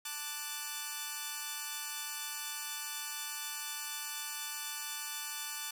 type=chord; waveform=5% pulse; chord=D major; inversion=second; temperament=equal; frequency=880 / 1174.7 / 1480 Hz; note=A5 / D6 / F#6; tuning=0 / 0 / 0 cents; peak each=-31 dBFS; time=0.05-5.71 s; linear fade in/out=5 ms; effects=none